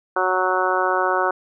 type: harmonic tone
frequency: 185 Hz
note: F#3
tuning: in tune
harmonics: 2 / 3 / 4 / 5 / 6 / 7 / 8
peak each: -25 / -25 / -25 / -25 / -25 / -25 / -25 dBFS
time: 0.16-1.31 s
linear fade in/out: 5 ms
effects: none